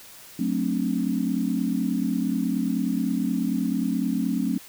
sine chord, D dominant seventh, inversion first, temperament just, 183.54 / 220.2 / 264.3 / 293.7 Hz, F#3 / A3 / C4 / D4, -14 / +2 / +18 / 0 cents, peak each -28 / -27 / -26 / -31 dBFS, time 0.39-4.58 s, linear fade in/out 5 ms, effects white hiss -46 dBFS RMS until 4.68 s

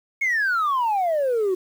sine exponential sweep, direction down, 2217 to 359.3 Hz, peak -17 dBFS, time 0.21-1.55 s, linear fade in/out 10 ms, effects tanh soft clip ceiling -17 dBFS + 8-bit

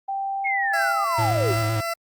sine tone with pitch glide, 784 to 795.9 Hz, G5 to G5, 0 to +26 cents, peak -24 dBFS, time 0.08-1.05 s, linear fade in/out 10 ms, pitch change +26 cents, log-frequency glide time 0.34-0.8 s
sine linear sweep, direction down, 2204 to 329.6 Hz, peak -22 dBFS, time 0.44-1.54 s, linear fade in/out 20 ms
20% pulse tone with tremolo, 672 Hz, E5, 33 cents sharp, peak -19 dBFS, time 0.73-1.94 s, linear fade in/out 10 ms, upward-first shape sine, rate 2.7 Hz, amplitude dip 40%
square tone with vibrato, 109.6 Hz, A2, 6 cents flat, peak -23 dBFS, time 1.18-1.81 s, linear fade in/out 10 ms, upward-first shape square, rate 7.8 Hz, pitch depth 35 cents each way
effects Opus 24 kbps

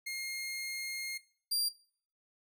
sawtooth tone pair in turn, 2135 / 4757 Hz, C7 / D8, +34 / +21 cents, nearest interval octave + major second, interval 1387 cents, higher second, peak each -33 / -27 dBFS, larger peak second, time 0.06-1.18 / 1.51-1.69 s, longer first, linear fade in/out 10 ms, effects noise-tail reverb RT60 0.5 s tail -19 dB re dry

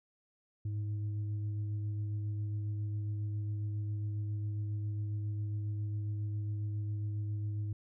sine tone with frequency modulation, 103.83 Hz, G#2, in tune, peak -33 dBFS, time 0.65-7.73 s, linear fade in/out 5 ms, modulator 215 Hz, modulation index 0.25, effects none

